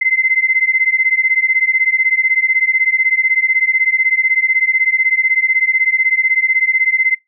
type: beating tone pair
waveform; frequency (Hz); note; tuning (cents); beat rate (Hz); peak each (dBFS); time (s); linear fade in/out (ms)
sine; 2057 / 2073; C7 / C7; -30 / -17; 16; -14; 0.01-7.15; 10
effects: noise-tail reverb RT60 0.2 s tail -26 dB re dry